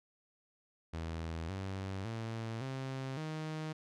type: tone with pitch steps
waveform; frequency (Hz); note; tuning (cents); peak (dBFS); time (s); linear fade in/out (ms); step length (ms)
sawtooth; 81.8 / 96.16 / 113.04 / 132.88 / 156.21; E2 / G2 / A2 / C3 / D#3; -13 / -33 / +47 / +27 / +7; -34; 0.93-3.73; 10; 560
effects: low-pass 6000 Hz 12 dB/octave